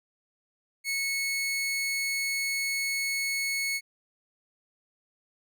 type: tone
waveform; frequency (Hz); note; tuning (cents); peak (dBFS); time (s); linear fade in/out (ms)
sawtooth; 2200; C#7; -14; -24; 0.84-3.81; 50
effects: none